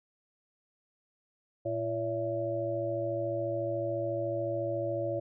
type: harmonic tone with a mistuned harmonic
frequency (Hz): 113.8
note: A#2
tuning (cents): -41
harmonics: 1 / 3 / 5 / 6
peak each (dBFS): -38 / -36 / -32 / -38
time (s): 1.65-5.2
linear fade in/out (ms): 10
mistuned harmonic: 6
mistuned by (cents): -51
effects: none